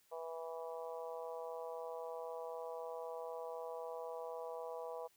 harmonic tone, 163.9 Hz, E3, 10 cents flat, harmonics 3 / 4 / 5 / 6 / 7, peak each -45 / -48 / -52 / -51 / -57 dBFS, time 0.11-5.08 s, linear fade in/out 20 ms, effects white hiss -72 dBFS RMS until 5.16 s

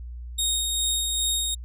20% pulse tone with tremolo, 3729 Hz, A#7, in tune, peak -16 dBFS, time 0.38-1.55 s, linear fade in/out 10 ms, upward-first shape sine, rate 2.5 Hz, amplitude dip 30%, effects added 60 Hz sine -34 dBFS peak until 1.64 s

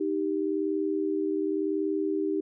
sine tone pair together, 311.1 / 392 Hz, D#4 / G4, 0 / 0 cents, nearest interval major third, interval 400 cents, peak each -28 dBFS, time 0-2.41 s, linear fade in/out 10 ms, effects none

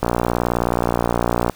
click train, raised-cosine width 1 ms, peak -3 dBFS, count 88, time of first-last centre 0.03-1.497 s, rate 59.3 Hz, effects pink hiss -46 dBFS RMS until 1.55 s

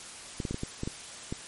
clicks, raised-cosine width 3 ms, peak -19 dBFS, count 8, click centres 0.402 / 0.452 / 0.51 / 0.544 / 0.634 / 0.834 / 0.875 / 1.325 s, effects white hiss -44 dBFS RMS until 1.47 s + MP3 48 kbps

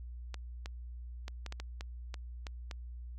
clicks, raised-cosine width 0.2 ms, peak -25 dBFS, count 10, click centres 0.343 / 0.659 / 1.281 / 1.463 / 1.524 / 1.6 / 1.809 / 2.142 / 2.468 / 2.712 s, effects added 60 Hz sine -42 dBFS peak until 3.18 s

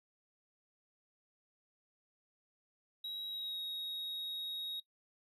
triangle tone with pitch glide, 3848 to 3775 Hz, B7 to A#7, -46 to +21 cents, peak -38 dBFS, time 3.04-4.8 s, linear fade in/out 5 ms, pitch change -33 cents, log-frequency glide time 3.27-3.58 s, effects noise-tail reverb RT60 0.1 s tail -18 dB re dry

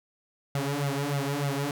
sawtooth tone with flanger, 141.2 Hz, C#3, 32 cents sharp, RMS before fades -29 dBFS, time 0.55-1.71 s, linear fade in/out 2 ms, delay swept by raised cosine 1.4 to 5 ms, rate 3.3 Hz, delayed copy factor +1, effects none

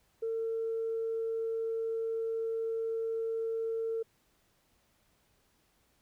sine tone, 452 Hz, A4, 47 cents sharp, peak -30 dBFS, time 0.22-4.03 s, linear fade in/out 10 ms, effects tanh soft clip ceiling -26 dBFS + pink hiss -71 dBFS RMS until 6.01 s

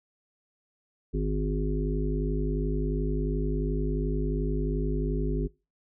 harmonic tone, 51.4 Hz, G#1, 17 cents flat, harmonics 1 / 3 / 5 / 7 / 8, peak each -27 / -32 / -34 / -35 / -36 dBFS, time 1.13-5.48 s, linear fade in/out 20 ms, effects noise-tail reverb RT60 0.3 s tail -24 dB re dry

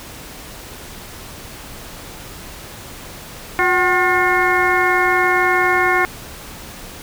harmonic tone with a mistuned harmonic, 358.7 Hz, F4, 46 cents sharp, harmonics 1 / 2 / 3 / 4 / 5 / 6, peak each -20 / -20 / -20 / -20 / -20 / -20 dBFS, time 3.59-6.05 s, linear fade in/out 0 ms, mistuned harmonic 2, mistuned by +78 cents, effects pink hiss -35 dBFS RMS until 7.02 s

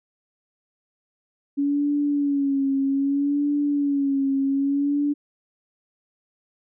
sine tone with vibrato, 281.1 Hz, C#4, 24 cents sharp, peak -19 dBFS, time 1.57-5.14 s, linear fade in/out 20 ms, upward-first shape sine, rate 0.63 Hz, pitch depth 55 cents each way, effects none

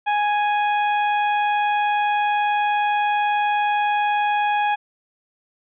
harmonic tone, 830.6 Hz, G#5, in tune, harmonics 1 / 2 / 3 / 4, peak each -18 / -27 / -29 / -36 dBFS, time 0.06-4.76 s, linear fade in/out 20 ms, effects none

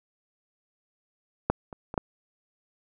clicks, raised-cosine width 1 ms, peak -7 / -25 / -21 / -10 dBFS, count 4, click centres 1.5 / 1.728 / 1.941 / 1.978 s, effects none

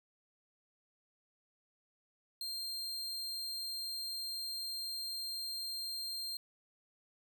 40% pulse tone, 4186 Hz, C8, in tune, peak -37 dBFS, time 2.41-6.37 s, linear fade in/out 2 ms, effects none

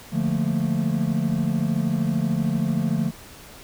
triangle chord, Bb major seventh, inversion first, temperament equal, 146.83 / 174.61 / 220 / 233.1 Hz, D3 / F3 / A3 / Bb3, 0 / 0 / 0 / 0 cents, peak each -24 / -23 / -23 / -27 dBFS, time 0.11-3.12 s, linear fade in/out 50 ms, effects pink hiss -44 dBFS RMS until 3.63 s

